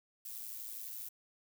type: noise with amplitude modulation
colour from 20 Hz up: violet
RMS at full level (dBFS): -42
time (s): 0.25-1.09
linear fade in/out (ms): 5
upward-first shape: sine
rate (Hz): 112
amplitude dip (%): 60
effects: none